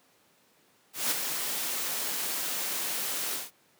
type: noise with ADSR envelope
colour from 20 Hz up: white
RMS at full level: -26 dBFS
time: 0.93-3.51 s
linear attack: 180 ms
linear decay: 19 ms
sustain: -6 dB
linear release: 180 ms
effects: pink hiss -64 dBFS RMS until 3.79 s + high-pass 200 Hz 12 dB/octave